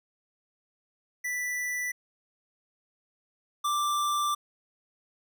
square tone pair in turn, 1975.5 / 1178 Hz, B6 / D6, 0 / +5 cents, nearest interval major sixth, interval 895 cents, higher first, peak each -30 / -26 dBFS, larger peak second, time 1.24-1.92 / 3.64-4.35 s, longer second, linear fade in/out 10 ms, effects none

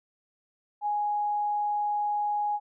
sine tone, 830.6 Hz, G#5, in tune, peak -25 dBFS, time 0.81-2.6 s, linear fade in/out 50 ms, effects none

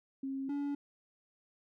sine / triangle tone pair in turn, 270 / 285 Hz, C#4 / C#4, -45 / +48 cents, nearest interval minor second, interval 93 cents, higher second, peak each -35 / -31 dBFS, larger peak second, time 0.23-0.49 / 0.49-0.75 s, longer neither, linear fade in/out 5 ms, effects none

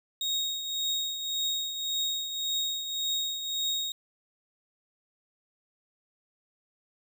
35% pulse tone with tremolo, 3755 Hz, A#7, 12 cents sharp, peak -24 dBFS, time 0.21-3.92 s, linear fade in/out 2 ms, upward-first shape triangle, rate 1.8 Hz, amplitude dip 60%, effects none

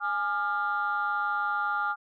sine chord, D diminished, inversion second, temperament equal with one note detuned, 830.6 / 1202.1 / 1396.9 Hz, Ab5 / D6 / F6, 0 / +40 / 0 cents, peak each -31 / -30 / -28 dBFS, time 0-1.96 s, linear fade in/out 50 ms, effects tanh soft clip ceiling -19 dBFS

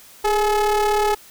square ring-modulated tone, 215.7 Hz, A3, 34 cents flat, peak -14 dBFS, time 0.24-1.15 s, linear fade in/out 10 ms, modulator 629 Hz, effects white hiss -46 dBFS RMS until 1.3 s

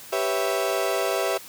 35% pulse chord, C# half-diminished seventh, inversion second, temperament equal, 392 / 493.9 / 554.4 / 659.3 Hz, G4 / B4 / C#5 / E5, 0 / 0 / 0 / 0 cents, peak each -26 / -28 / -28 / -25 dBFS, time 0.12-1.38 s, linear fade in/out 10 ms, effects white hiss -43 dBFS RMS until 1.48 s + high-pass 80 Hz 12 dB/octave

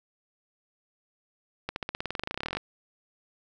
accelerating click train, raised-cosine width 0.3 ms, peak -15 dBFS, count 23, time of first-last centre 1.69-2.57 s, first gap 71 ms, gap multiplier 0.94, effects none

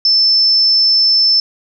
sine tone, 5290 Hz, E8, 5 cents sharp, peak -8 dBFS, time 0.05-1.4 s, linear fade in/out 2 ms, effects none

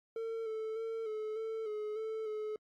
triangle tone with pitch steps, 452.5 / 439.4 / 450.9 / 431.4 / 444.9 / 424.3 / 440.5 / 428.4 Hz, A4 / A4 / A4 / A4 / A4 / G#4 / A4 / A4, +48 / -2 / +42 / -34 / +19 / +37 / +2 / -46 cents, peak -34 dBFS, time 0.16-2.56 s, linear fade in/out 2 ms, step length 300 ms, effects AAC 64 kbps

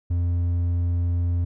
sine tone with hard clipping, 87 Hz, F2, 6 cents flat, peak -21 dBFS, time 0.1-1.45 s, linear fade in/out 10 ms, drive 3 dB, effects none

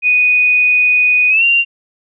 sine tone with pitch glide, 2482 to 2770 Hz, D#7 to F7, -5 to -15 cents, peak -8 dBFS, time 0.02-1.65 s, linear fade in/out 50 ms, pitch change +190 cents, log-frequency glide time 1.29-1.44 s, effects none

